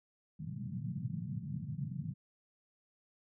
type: band-pass noise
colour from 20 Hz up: pink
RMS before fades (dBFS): -40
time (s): 0.39-2.14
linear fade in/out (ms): 20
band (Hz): 110 to 200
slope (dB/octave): 48
effects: none